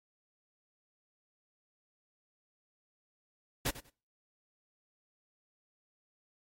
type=noise with echo; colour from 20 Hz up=pink; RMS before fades=-31 dBFS; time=3.65-3.71 s; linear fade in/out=10 ms; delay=96 ms; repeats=2; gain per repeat=-15 dB; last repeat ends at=3.902 s; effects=noise-tail reverb RT60 0.4 s tail -24 dB re dry + MP3 64 kbps

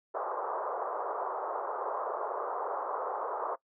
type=band-pass noise; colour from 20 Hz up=white; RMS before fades=-35 dBFS; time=0.14-3.56 s; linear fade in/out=10 ms; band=410 to 1200 Hz; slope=48 dB/octave; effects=noise-tail reverb RT60 0.1 s tail -21 dB re dry

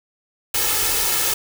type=noise with comb filter; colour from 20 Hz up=white; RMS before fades=-20 dBFS; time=0.54-1.34 s; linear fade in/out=5 ms; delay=2.3 ms; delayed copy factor=+0.8; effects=none

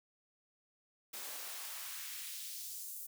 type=noise with high-pass filter sweep; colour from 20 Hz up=white; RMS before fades=-45 dBFS; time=1.13-3.07 s; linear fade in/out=10 ms; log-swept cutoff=300 to 10000 Hz; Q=0.97; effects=none

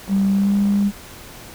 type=click train; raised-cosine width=1 ms; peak=-24 dBFS; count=45; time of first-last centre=0.08-0.825 s; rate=59.1 Hz
type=tone with pitch glide; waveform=sine; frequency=196 to 201.5 Hz; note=G3 to G3; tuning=0 to +48 cents; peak=-14 dBFS; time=0.08-0.92 s; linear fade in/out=50 ms; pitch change=+48 cents; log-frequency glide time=0.31-0.57 s
effects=pink hiss -39 dBFS RMS until 1.54 s

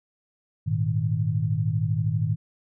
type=chord; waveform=sine; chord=Ab suspended second; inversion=none; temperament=equal; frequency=103.83 / 116.54 / 155.56 Hz; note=Ab2 / Bb2 / Eb3; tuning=0 / 0 / 0 cents; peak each=-26 dBFS; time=0.66-2.36 s; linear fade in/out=20 ms; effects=none

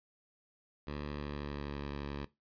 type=tone with pitch glide; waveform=10% pulse; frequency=73.3 to 71.21 Hz; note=D2 to C#2; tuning=-3 to +47 cents; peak=-30 dBFS; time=0.87-2.25 s; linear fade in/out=5 ms; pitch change=-50 cents; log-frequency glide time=1.03-1.89 s; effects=noise-tail reverb RT60 0.2 s tail -18 dB re dry + resampled to 11025 Hz

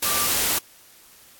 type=tone in noise; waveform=sine; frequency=1174.7 Hz; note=D6; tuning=in tune; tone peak=-29 dBFS; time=0.05-0.27 s; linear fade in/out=10 ms; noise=white; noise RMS=-22 dBFS; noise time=0.02-0.59 s; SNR=-10 dB; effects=white hiss -51 dBFS RMS until 1.39 s + AAC 64 kbps

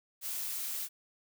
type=noise; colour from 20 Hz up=blue; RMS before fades=-37 dBFS; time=0.21-0.89 s; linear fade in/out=50 ms; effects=none

